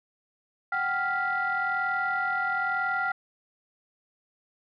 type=tone cluster; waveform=sine; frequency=745 / 786 / 1395 / 1968 Hz; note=F#5 / G5 / F6 / B6; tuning=+12 / +4 / -2 / -7 cents; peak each=-33 / -32 / -26 / -34 dBFS; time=0.72-3.12 s; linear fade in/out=5 ms; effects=tanh soft clip ceiling -18 dBFS